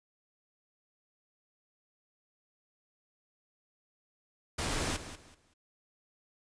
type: noise with echo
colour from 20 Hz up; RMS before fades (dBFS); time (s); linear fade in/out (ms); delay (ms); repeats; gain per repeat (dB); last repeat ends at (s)
pink; -33; 4.58-4.97; 10; 190; 3; -12; 5.54
effects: resampled to 22050 Hz